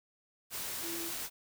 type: tone in noise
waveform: sine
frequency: 335.4 Hz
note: E4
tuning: 30 cents sharp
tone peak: -41 dBFS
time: 0.81-1.12 s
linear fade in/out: 50 ms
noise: white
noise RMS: -39 dBFS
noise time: 0.5-1.3 s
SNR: -5 dB
effects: none